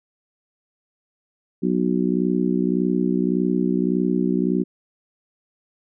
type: harmonic tone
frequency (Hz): 61.74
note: B1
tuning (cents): 0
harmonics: 3 / 4 / 5 / 6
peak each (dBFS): -22 / -23 / -24 / -25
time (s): 1.62-4.64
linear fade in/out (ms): 20
effects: none